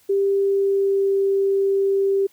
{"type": "tone with pitch glide", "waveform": "sine", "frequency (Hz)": [395.2, 392.5], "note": ["G4", "G4"], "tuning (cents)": [14, 2], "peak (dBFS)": -16, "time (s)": [0.09, 2.27], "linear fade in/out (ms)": 10, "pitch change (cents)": -12, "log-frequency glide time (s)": [0.35, 1.16], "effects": ["white hiss -57 dBFS RMS until 2.32 s"]}